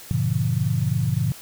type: chord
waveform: sine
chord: G diminished seventh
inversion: none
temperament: just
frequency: 98 / 117.6 / 141.12 / 169.34 Hz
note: G2 / Bb2 / Db3 / Fb3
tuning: 0 / +16 / +31 / +47 cents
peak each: -27 / -23 / -24 / -27 dBFS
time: 0.11-1.32 s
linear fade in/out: 0 ms
effects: white hiss -42 dBFS RMS until 1.41 s